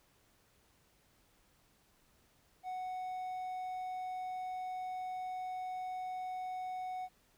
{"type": "tone", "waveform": "triangle", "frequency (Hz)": 740, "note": "F#5", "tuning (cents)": 0, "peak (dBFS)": -36, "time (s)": [2.63, 7.09], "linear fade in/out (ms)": 50, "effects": ["pink hiss -70 dBFS RMS until 7.37 s"]}